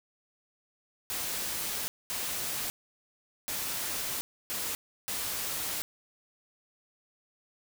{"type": "noise bursts at uneven times", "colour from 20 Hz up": "white", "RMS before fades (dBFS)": -34, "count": 5, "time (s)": [[1.1, 1.88], [2.1, 2.7], [3.48, 4.21], [4.5, 4.75], [5.08, 5.82]], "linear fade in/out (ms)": 0, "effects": []}